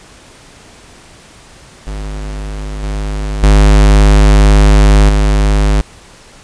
square tone with level steps, 51 Hz, G#1, 31 cents flat, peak -20 / -16 / -4 / -8 dBFS, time 1.87-5.81 s, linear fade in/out 0 ms, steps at 2.83 / 3.43 / 5.09 s, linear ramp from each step 2 ms, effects pink hiss -39 dBFS RMS until 6.43 s + resampled to 22050 Hz

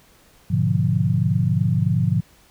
sine chord, G# diminished seventh, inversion none, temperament equal, 103.83 / 123.47 / 146.83 / 174.61 Hz, G#2 / B2 / D3 / F3, 0 / 0 / 0 / 0 cents, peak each -22 dBFS, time 0.5-2.21 s, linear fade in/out 10 ms, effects pink hiss -54 dBFS RMS until 2.5 s

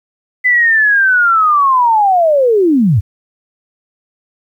sine linear sweep, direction down, 2017 to 82.41 Hz, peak -7 dBFS, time 0.44-3.01 s, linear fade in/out 20 ms, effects 8-bit

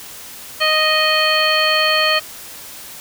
harmonic tone, 622.3 Hz, D#5, in tune, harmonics 1 / 2 / 3 / 4 / 5 / 7, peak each -20 / -20 / -20 / -20 / -20 / -20 dBFS, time 0.6-2.2 s, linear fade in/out 20 ms, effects white hiss -35 dBFS RMS until 3 s

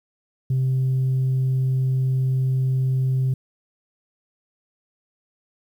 sine tone, 130.81 Hz, C3, in tune, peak -16 dBFS, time 0.5-3.34 s, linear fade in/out 5 ms, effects tanh soft clip ceiling -16 dBFS + 9-bit

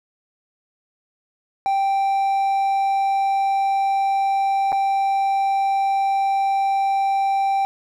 triangle tone with dropouts, 784 Hz, G5, in tune, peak -15 dBFS, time 1.66-7.65 s, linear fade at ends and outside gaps 0 ms, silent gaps 4.72-4.727 s, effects none

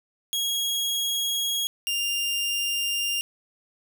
sawtooth tone pair in turn, 3305 / 2798 Hz, G#7 / F7, -9 / +3 cents, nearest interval minor third, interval 288 cents, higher first, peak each -21 dBFS, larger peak neither, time 0.33-1.67 / 1.87-3.21 s, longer neither, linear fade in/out 0 ms, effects none

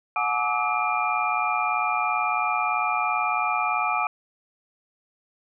sine tone cluster, 728 / 851 / 1166 / 1284 / 2396 Hz, F#5 / G#5 / D6 / E6 / D7, -28 / +42 / -13 / -46 / +34 cents, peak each -28 dBFS, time 0.16-4.07 s, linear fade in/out 2 ms, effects none

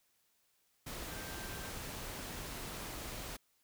sine tone in noise, 1568 Hz, G6, in tune, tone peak -52 dBFS, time 1.09-1.71 s, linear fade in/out 10 ms, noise pink, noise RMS -44 dBFS, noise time 0.86-3.37 s, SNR -11 dB, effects white hiss -75 dBFS RMS until 3.63 s

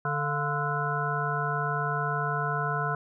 harmonic tone with a mistuned harmonic, 146.83 Hz, D3, in tune, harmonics 1 / 3 / 5 / 7 / 9 / 10, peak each -31 / -36 / -34 / -33 / -33 / -33 dBFS, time 0.05-2.95 s, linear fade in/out 2 ms, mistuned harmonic 5, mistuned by -77 cents, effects none

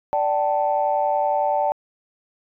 sine chord, D suspended fourth, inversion none, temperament equal with one note detuned, 587.3 / 769.2 / 880 Hz, D5 / G5 / A5, 0 / -33 / 0 cents, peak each -22 dBFS, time 0.13-1.72 s, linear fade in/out 0 ms, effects tanh soft clip ceiling -8 dBFS

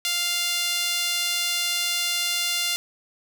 sawtooth tone with high-pass filter, 698 Hz, F5, 1 cent flat, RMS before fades -25 dBFS, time 0.05-2.76 s, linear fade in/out 0 ms, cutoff 3100 Hz, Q 1.3, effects none

